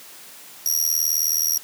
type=tone with amplitude modulation; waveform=25% pulse; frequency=5690 Hz; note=F8; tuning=31 cents sharp; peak=-10 dBFS; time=0.66-1.58 s; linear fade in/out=0 ms; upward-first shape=sine; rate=79.2 Hz; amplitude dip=95%; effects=white hiss -43 dBFS RMS until 1.63 s + high-pass 150 Hz 12 dB/octave